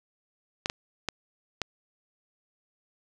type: clicks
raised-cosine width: 0.2 ms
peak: -11 dBFS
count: 4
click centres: 0.659 / 0.699 / 1.087 / 1.617 s
effects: none